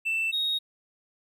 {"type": "tone pair in turn", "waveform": "triangle", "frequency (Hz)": [2664, 3754], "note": ["E7", "A#7"], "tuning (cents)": [18, 11], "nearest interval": "tritone", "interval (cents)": 593, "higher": "second", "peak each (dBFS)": -22, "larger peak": "neither", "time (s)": [[0.05, 0.32], [0.32, 0.59]], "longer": "neither", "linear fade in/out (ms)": 20, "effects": ["tanh soft clip ceiling -20 dBFS"]}